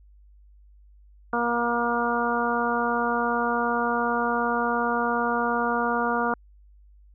harmonic tone, 237.3 Hz, A#3, 31 cents sharp, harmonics 1 / 2 / 3 / 4 / 5 / 6, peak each -29 / -29 / -29 / -29 / -29 / -29 dBFS, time 1.33-6.34 s, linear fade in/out 2 ms, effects added 50 Hz sine -50 dBFS peak until 7.14 s

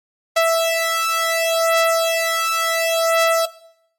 sawtooth beating tone pair, 659.3 / 660 Hz, E5 / E5, 0 / +2 cents, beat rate 0.7 Hz, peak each -14 dBFS, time 0.36-3.46 s, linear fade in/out 10 ms, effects noise-tail reverb RT60 0.7 s tail -18 dB re dry + MP3 64 kbps

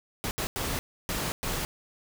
pink noise bursts at uneven times, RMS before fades -31 dBFS, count 5, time 0.24-0.31 / 0.38-0.47 / 0.56-0.79 / 1.09-1.32 / 1.43-1.65 s, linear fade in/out 0 ms, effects none

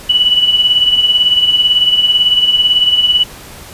sine tone with tremolo, 2955 Hz, F#7, 3 cents flat, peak -5 dBFS, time 0.09-3.24 s, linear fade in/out 10 ms, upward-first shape sine, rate 18 Hz, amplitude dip 60%, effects pink hiss -33 dBFS RMS until 3.73 s + resampled to 32000 Hz

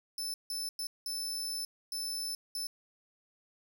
sawtooth tone bursts at uneven times, 5274 Hz, E8, in tune, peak -32 dBFS, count 6, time 0.18-0.34 / 0.5-0.69 / 0.79-0.87 / 1.06-1.65 / 1.92-2.35 / 2.55-2.67 s, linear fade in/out 2 ms, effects none

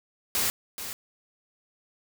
white noise with echo, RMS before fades -26 dBFS, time 0.35-0.5 s, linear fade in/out 0 ms, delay 430 ms, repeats 1, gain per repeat -10 dB, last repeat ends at 0.93 s, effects none

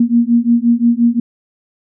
sine beating tone pair, 233.1 / 238.8 Hz, A#3 / A#3, 0 / +42 cents, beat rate 5.7 Hz, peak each -12 dBFS, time 0-1.2 s, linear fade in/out 5 ms, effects none

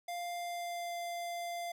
square tone with pitch glide, 698.5 to 692.1 Hz, F5 to F5, 0 to -16 cents, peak -38 dBFS, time 0.08-1.72 s, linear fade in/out 5 ms, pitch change -16 cents, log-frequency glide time 0.35-0.97 s, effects none

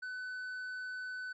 triangle tone with tanh clipping, 1504 Hz, F#6, 28 cents sharp, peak -40 dBFS, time 0.02-1.33 s, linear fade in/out 10 ms, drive 9 dB, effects none

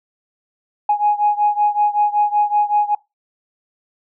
sine beating tone pair, 830.6 / 835.9 Hz, G#5 / G#5, 0 / +11 cents, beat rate 5.3 Hz, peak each -15 / -17 dBFS, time 0.89-2.95 s, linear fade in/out 5 ms, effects noise-tail reverb RT60 0.2 s tail -22 dB re dry + tanh soft clip ceiling -6 dBFS

